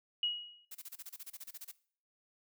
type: tone with exponential decay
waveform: sine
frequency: 2900 Hz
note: F#7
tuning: 35 cents flat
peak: -28 dBFS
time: 0.23-0.65 s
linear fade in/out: 2 ms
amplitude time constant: 90 ms
type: noise bursts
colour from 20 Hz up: blue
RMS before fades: -46 dBFS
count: 15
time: 0.71-1.717 s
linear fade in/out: 10 ms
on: 41 ms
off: 28 ms
effects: noise-tail reverb RT60 0.5 s tail -19 dB re dry